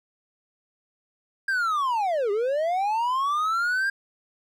triangle linear two-way sweep, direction down then up, 1616 to 392 to 1616 Hz, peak -20 dBFS, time 1.48-3.9 s, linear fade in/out 5 ms, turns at 2.31 s, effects none

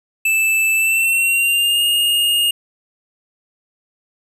square tone with pitch glide, 2637 to 2843 Hz, E7 to F7, 0 to +30 cents, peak -14 dBFS, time 0.25-2.51 s, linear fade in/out 5 ms, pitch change +130 cents, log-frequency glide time 0.75-1.83 s, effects none

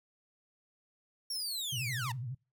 sawtooth linear sweep, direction down, 5588 to 856 Hz, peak -32 dBFS, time 1.3-2.12 s, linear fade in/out 5 ms
sine tone with vibrato, 124.3 Hz, B2, 12 cents sharp, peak -36 dBFS, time 1.72-2.35 s, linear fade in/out 10 ms, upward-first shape triangle, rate 12 Hz, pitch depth 190 cents each way
effects noise-tail reverb RT60 0.3 s tail -25 dB re dry

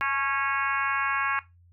harmonic tone with a mistuned harmonic, 274.8 Hz, C#4, 15 cents flat, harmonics 3 / 4 / 5 / 6 / 7 / 8 / 9 / 10, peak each -37 / -29 / -33 / -29 / -39 / -33 / -37 / -38 dBFS, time 0.01-1.39 s, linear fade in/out 0 ms, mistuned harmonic 3, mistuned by +42 cents, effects noise-tail reverb RT60 0.2 s tail -17 dB re dry + added 87 Hz sine -54 dBFS peak until 1.72 s

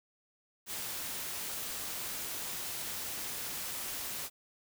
white noise, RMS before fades -39 dBFS, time 0.66-4.3 s, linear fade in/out 50 ms, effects none

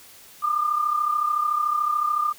sine tone pair together, 1197.3 / 1231 Hz, D6 / D#6, +33 / -19 cents, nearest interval unison, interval 48 cents, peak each -21 / -27 dBFS, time 0.42-2.33 s, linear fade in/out 20 ms, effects white hiss -48 dBFS RMS until 2.38 s

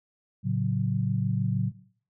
sine chord, F# minor, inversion first, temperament equal with one note detuned, 112.18 / 138.59 / 185 Hz, A2 / C#3 / F#3, +34 / 0 / 0 cents, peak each -28 dBFS, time 0.43-1.72 s, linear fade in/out 50 ms, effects noise-tail reverb RT60 0.6 s tail -19 dB re dry

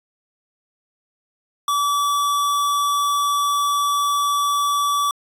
square tone, 1151 Hz, D6, 35 cents flat, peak -18 dBFS, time 1.68-5.11 s, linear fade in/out 2 ms, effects resampled to 32000 Hz

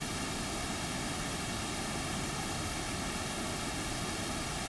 pink noise with comb filter, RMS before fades -36 dBFS, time 0-4.68 s, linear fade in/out 20 ms, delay 2 ms, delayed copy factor -0.55, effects resampled to 24000 Hz

